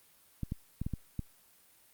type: clicks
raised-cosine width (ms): 5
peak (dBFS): -22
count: 6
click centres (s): 0.433 / 0.521 / 0.816 / 0.865 / 0.937 / 1.193
effects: white hiss -63 dBFS RMS until 1.93 s + Opus 32 kbps